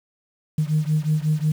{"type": "beating tone pair", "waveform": "sine", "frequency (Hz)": [151.6, 157.1], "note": ["D#3", "D#3"], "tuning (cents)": [-45, 17], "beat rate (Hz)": 5.5, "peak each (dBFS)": [-20, -21], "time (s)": [0.58, 1.52], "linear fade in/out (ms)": 5, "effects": ["tanh soft clip ceiling -12 dBFS", "7-bit"]}